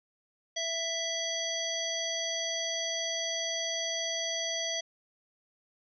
harmonic tone, 661 Hz, E5, 5 cents sharp, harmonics 1 / 3 / 5 / 7 / 9, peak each -37 / -39 / -35 / -40 / -36 dBFS, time 0.56-4.81 s, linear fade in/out 10 ms, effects none

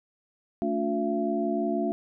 sine tone cluster, 220.5 / 286.6 / 357.2 / 676 Hz, A3 / D4 / F4 / E5, +4 / -42 / +39 / +43 cents, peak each -30 dBFS, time 0.62-1.92 s, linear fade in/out 0 ms, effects none

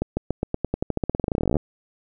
accelerating click train, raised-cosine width 2 ms, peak -9 dBFS, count 29, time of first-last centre 0.02-1.568 s, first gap 150 ms, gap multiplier 0.91, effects none

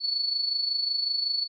sine tone with amplitude modulation, 4435 Hz, C#8, in tune, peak -22 dBFS, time 0-1.48 s, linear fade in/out 50 ms, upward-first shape sine, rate 25.4 Hz, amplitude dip 60%, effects none

